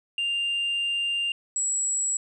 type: tone pair in turn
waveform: sine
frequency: 2795 / 7756 Hz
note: F7 / B8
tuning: +1 / -32 cents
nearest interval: octave + tritone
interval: 1767 cents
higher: second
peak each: -22 / -21 dBFS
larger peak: second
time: 0.18-1.32 / 1.56-2.17 s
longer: first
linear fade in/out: 2 ms
effects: tanh soft clip ceiling -22 dBFS